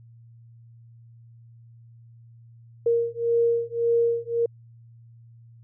sine beating tone pair, 466.2 / 468 Hz, A#4 / A#4, 0 / +7 cents, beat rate 1.8 Hz, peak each -23 dBFS, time 2.86-4.46 s, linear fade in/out 5 ms, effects added 116 Hz sine -47 dBFS peak until 5.63 s

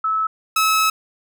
sine / sawtooth tone pair in turn, 1302 / 1293.8 Hz, E6 / E6, -22 / -33 cents, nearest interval unison, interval 11 cents, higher first, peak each -17 / -11 dBFS, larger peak second, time 0.04-0.27 / 0.56-0.9 s, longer second, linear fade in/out 5 ms, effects none

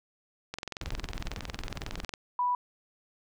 click train, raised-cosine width 0.2 ms, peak -18 dBFS, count 36, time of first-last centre 0.54-2.138 s, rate 21.9 Hz
brown noise with tremolo, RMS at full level -36 dBFS, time 0.81-2.05 s, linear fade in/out 10 ms, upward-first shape square, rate 18 Hz, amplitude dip 75%
sine tone, 985 Hz, B5, 5 cents flat, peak -25 dBFS, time 2.39-2.55 s, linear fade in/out 2 ms
effects none

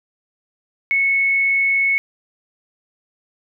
sine tone with frequency modulation, 2202 Hz, C#7, 12 cents flat, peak -14 dBFS, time 0.91-1.98 s, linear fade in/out 0 ms, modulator 55.3 Hz, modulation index 0.26, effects none

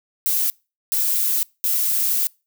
violet noise bursts at uneven times, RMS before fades -20 dBFS, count 3, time 0.26-0.5 / 0.92-1.43 / 1.64-2.27 s, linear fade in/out 0 ms, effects noise-tail reverb RT60 0.3 s tail -26 dB re dry

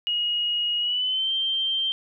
sine tone with pitch glide, 2885 to 3146 Hz, F#7 to G7, -44 to +6 cents, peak -22 dBFS, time 0.07-1.92 s, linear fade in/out 0 ms, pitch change +150 cents, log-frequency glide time 0.79-1.32 s, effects none

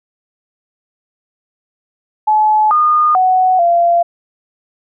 sine tone with pitch steps, 857 / 1222 / 743 / 688 Hz, A5 / D#6 / F#5 / F5, -46 / -32 / +7 / -26 cents, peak -8 dBFS, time 2.27-4.03 s, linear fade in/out 10 ms, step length 440 ms, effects none

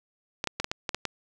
clicks, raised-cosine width 0.2 ms, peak -11 dBFS, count 8, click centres 0.441 / 0.473 / 0.6 / 0.644 / 0.715 / 0.892 / 0.946 / 1.053 s, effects none

